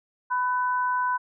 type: tone pair together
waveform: sine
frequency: 997 / 1504.7 Hz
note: B5 / F#6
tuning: +16 / +29 cents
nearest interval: perfect fifth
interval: 713 cents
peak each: -23 / -29 dBFS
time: 0.3-1.18 s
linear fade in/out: 20 ms
effects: none